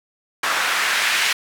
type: noise with band-pass filter sweep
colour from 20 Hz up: white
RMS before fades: -20 dBFS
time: 0.43-1.33 s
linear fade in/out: 5 ms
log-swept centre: 1300 to 2200 Hz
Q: 1.4
effects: none